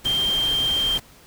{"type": "tone in noise", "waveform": "sine", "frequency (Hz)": 3166, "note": "G7", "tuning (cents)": 17, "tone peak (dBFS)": -19, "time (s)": [0.05, 0.98], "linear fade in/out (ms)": 10, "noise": "pink", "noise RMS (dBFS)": -32, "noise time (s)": [0.04, 1], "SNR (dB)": 10, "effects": ["pink hiss -50 dBFS RMS until 1.26 s"]}